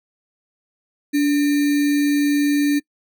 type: tone with sample-and-hold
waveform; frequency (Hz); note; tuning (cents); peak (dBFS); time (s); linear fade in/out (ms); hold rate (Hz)
sine; 289.1; D4; -27; -14; 1.13-2.8; 20; 2100
effects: noise-tail reverb RT60 0.1 s tail -24 dB re dry